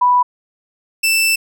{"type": "tone pair in turn", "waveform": ["sine", "sawtooth"], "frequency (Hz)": [987, 2658], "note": ["B5", "E7"], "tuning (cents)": [-1, 14], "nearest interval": "octave + perfect fourth", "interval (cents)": 1715, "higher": "second", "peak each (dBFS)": -9, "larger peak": "neither", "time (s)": [[0.01, 0.23], [1.03, 1.36]], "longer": "second", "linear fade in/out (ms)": 10, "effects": []}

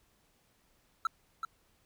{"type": "tone with echo", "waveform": "triangle", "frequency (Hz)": 1328, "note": "E6", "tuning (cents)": 12, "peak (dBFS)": -25, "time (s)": [1.05, 1.07], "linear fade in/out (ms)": 2, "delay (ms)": 380, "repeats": 1, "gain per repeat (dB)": -6, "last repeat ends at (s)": 1.45, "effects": ["pink hiss -70 dBFS RMS until 1.85 s"]}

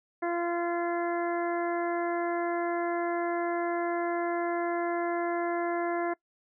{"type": "harmonic tone", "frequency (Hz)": 344.1, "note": "F4", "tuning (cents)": -26, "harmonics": [1, 2, 3, 4, 5, 6], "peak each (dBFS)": [-30, -32, -38, -40, -39, -43], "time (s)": [0.22, 6.14], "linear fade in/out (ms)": 10, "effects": ["noise-tail reverb RT60 0.1 s tail -23 dB re dry"]}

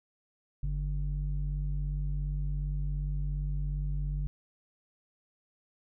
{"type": "tone with low-pass filter", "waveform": "square", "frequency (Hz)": 48.64, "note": "G1", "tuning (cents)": -13, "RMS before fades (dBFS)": -32, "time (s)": [0.63, 4.27], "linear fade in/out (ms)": 0, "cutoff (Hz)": 120, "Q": 8.6, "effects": []}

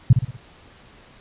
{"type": "tone with echo", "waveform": "sine", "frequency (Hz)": 123.47, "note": "B2", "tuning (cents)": 0, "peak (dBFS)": -6, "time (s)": [0.1, 0.13], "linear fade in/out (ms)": 5, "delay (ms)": 60, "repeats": 4, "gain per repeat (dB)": -7, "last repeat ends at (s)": 0.37, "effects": ["pink hiss -49 dBFS RMS until 1.2 s", "resampled to 8000 Hz"]}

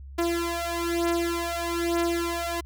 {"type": "beating tone pair", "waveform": "sawtooth", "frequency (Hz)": [340, 341.1], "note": ["F4", "F4"], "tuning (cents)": [-46, -41], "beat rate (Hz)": 1.1, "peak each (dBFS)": -24, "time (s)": [0.18, 2.61], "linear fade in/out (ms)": 10, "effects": ["added 68 Hz sine -39 dBFS peak until 2.65 s"]}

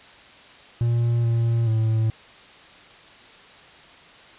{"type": "tone with pitch steps", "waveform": "triangle", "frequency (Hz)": [118, 116.1, 111.2], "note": ["A#2", "A#2", "A2"], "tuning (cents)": [22, -7, 19], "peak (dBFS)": -16, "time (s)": [0.81, 2.1], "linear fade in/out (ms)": 0, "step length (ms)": 430, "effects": ["white hiss -47 dBFS RMS until 4.38 s", "resampled to 8000 Hz"]}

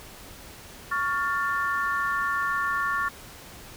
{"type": "tone cluster", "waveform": "sine", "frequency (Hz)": [1117, 1401, 1777], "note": ["C#6", "F6", "A6"], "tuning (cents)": [13, 5, 17], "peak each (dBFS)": [-27, -29, -29], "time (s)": [0.91, 3.09], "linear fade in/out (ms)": 10, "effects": ["pink hiss -45 dBFS RMS until 3.76 s"]}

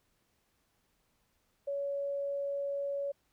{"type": "tone", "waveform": "sine", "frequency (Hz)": 562, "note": "C#5", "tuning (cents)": 24, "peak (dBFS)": -32, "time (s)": [1.67, 3.12], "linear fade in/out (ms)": 10, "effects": ["pink hiss -75 dBFS RMS until 3.32 s"]}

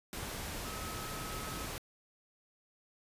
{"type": "tone in noise", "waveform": "sine", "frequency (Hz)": 1283, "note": "E6", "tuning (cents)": -47, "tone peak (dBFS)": -46, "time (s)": [0.65, 1.66], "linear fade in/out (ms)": 0, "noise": "pink", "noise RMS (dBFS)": -41, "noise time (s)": [0.13, 1.78], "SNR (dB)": -8, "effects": ["resampled to 32000 Hz"]}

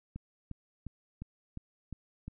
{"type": "click train", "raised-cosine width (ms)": 5, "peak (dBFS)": -28, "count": 7, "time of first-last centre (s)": [0.16, 2.28], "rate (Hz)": 2.83, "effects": []}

